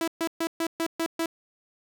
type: tone bursts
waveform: sawtooth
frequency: 329.6 Hz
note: E4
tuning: in tune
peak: -21 dBFS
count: 7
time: 0.01-1.259 s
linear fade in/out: 2 ms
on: 67 ms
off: 130 ms
effects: none